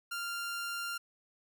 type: tone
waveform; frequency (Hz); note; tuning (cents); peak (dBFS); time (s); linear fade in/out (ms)
sawtooth; 1392; F6; -6; -32; 0.11-0.98; 10
effects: none